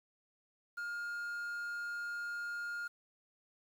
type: tone with quantisation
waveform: triangle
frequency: 1415 Hz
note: F6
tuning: 22 cents sharp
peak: -36 dBFS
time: 0.77-2.88 s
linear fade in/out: 10 ms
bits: 10
effects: none